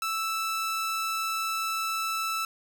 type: tone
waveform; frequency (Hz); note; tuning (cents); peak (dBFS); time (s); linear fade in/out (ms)
sawtooth; 1319; E6; +1; -24; 0.02-2.45; 2
effects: none